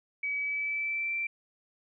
sine tone with pitch glide, 2278 to 2347 Hz, C#7 to D7, +47 to -2 cents, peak -29 dBFS, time 0.23-1.27 s, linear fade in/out 5 ms, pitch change +51 cents, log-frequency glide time 0.36-1.15 s, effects none

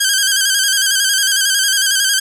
10% pulse tone with vibrato, 1585 Hz, G6, 19 cents sharp, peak -3 dBFS, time 0-2.2 s, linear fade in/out 10 ms, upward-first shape square, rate 11 Hz, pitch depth 48 cents each way, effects none

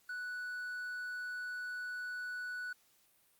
triangle tone, 1480 Hz, F#6, in tune, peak -37 dBFS, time 0.09-2.73 s, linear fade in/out 5 ms, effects white hiss -70 dBFS RMS until 3.39 s + Opus 48 kbps

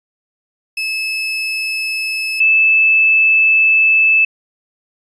35% pulse / sine tone pair in turn, 2602 / 2623 Hz, E7 / E7, -23 / -9 cents, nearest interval unison, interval 14 cents, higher second, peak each -16 / -8 dBFS, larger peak second, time 0.77-2.4 / 2.4-4.25 s, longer second, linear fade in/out 5 ms, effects resampled to 22050 Hz

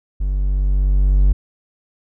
triangle tone with level ramp, 48.08 Hz, G1, 33 cents flat, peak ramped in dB -15 to -7 dBFS, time 0.2-1.33 s, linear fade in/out 10 ms, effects none

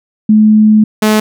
sine / sawtooth tone pair in turn, 214.7 / 214.7 Hz, A3 / A3, -42 / -42 cents, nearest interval unison, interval 0 cents, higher neither, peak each -3 dBFS, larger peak neither, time 0.29-0.84 / 1.02-1.2 s, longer first, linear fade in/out 5 ms, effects none

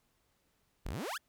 sawtooth exponential sweep, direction up, 31.5 to 1840 Hz, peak -33 dBFS, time 0.85-1.18 s, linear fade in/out 10 ms, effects pink hiss -75 dBFS RMS until 1.28 s

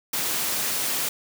white high-pass noise, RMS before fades -26 dBFS, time 0.13-1.09 s, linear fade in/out 5 ms, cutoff 110 Hz, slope 24 dB/octave, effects none

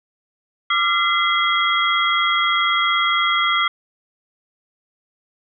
sine tone cluster, 1185 / 1368 / 2050 / 3292 Hz, D6 / F6 / C7 / G#7, +15 / -36 / -36 / -16 cents, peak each -21 dBFS, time 0.7-3.68 s, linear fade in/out 5 ms, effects none

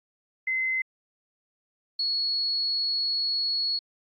sine tone pair in turn, 2056 / 4357 Hz, C7 / C#8, -31 / -31 cents, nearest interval octave + minor second, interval 1300 cents, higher second, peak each -24 dBFS, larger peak neither, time 0.47-0.82 / 1.99-3.79 s, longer second, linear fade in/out 5 ms, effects AAC 32 kbps

